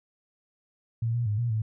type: tone with pitch steps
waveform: sine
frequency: 114.9 / 119.4 / 104.5 / 119.1 / 109.6 Hz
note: A#2 / A#2 / G#2 / A#2 / A2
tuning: -25 / +42 / +11 / +38 / -6 cents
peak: -24 dBFS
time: 1.02-1.62 s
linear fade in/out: 5 ms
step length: 120 ms
effects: none